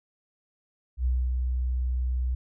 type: tone with ADSR envelope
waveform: sine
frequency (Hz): 62.6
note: B1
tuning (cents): +24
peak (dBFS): -21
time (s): 0.97-2.35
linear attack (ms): 83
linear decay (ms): 240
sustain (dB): -3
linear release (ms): 6
effects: none